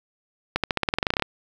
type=accelerating click train; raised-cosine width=0.3 ms; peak=-5 dBFS; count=15; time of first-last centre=0.56-1.223 s; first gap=77 ms; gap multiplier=0.92; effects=7-bit